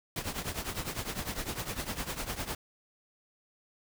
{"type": "noise with tremolo", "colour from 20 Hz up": "pink", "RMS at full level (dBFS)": -33, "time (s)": [0.16, 2.55], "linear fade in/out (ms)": 2, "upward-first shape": "triangle", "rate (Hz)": 9.9, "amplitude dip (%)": 85, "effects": []}